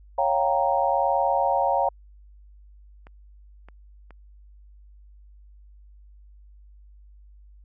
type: chord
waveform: sine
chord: G half-diminished seventh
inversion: second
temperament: equal with one note detuned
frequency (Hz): 554.4 / 702.9 / 784 / 932.3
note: Db5 / F5 / G5 / Bb5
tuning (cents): 0 / +11 / 0 / 0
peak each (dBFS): -25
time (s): 0.18-1.89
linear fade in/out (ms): 5
type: clicks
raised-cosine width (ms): 0.5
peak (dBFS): -32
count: 3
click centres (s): 3.069 / 3.686 / 4.107
effects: added 50 Hz sine -47 dBFS peak until 7.64 s